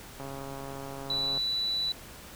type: click train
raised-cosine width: 1 ms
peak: -27 dBFS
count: 162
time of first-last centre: 0.2-1.375 s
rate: 137 Hz
type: tone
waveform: sine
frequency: 3960 Hz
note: B7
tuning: 4 cents sharp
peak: -27 dBFS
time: 1.1-1.92 s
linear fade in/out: 2 ms
effects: pink hiss -47 dBFS RMS until 2.35 s